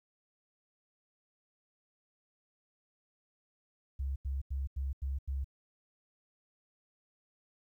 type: tone bursts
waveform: sine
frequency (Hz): 67.9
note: C#2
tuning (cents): -35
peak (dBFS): -32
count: 6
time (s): 3.99-5.445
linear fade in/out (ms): 10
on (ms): 170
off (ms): 87
effects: 12-bit